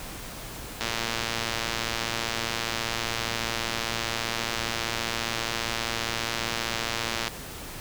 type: click train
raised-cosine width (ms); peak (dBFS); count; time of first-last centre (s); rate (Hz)
0.2; -10; 745; 0.81-7.28; 115
effects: pink hiss -39 dBFS RMS until 7.8 s